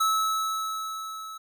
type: tone with level ramp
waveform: square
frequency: 1301 Hz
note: E6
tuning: 23 cents flat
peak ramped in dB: -21 to -38 dBFS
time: 0-1.38 s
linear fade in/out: 10 ms
effects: none